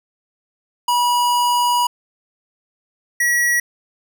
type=tone pair in turn; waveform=square; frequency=970 / 1923.3 Hz; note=B5 / B6; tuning=-31 / -46 cents; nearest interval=octave; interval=1185 cents; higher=second; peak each=-15 dBFS; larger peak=neither; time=0.88-1.87 / 3.2-3.6 s; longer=first; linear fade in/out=5 ms; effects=9-bit